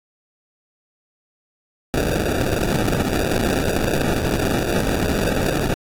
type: noise with sample-and-hold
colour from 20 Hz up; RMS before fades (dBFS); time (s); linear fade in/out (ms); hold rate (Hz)
white; -20; 1.94-5.74; 0; 1050
effects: AAC 48 kbps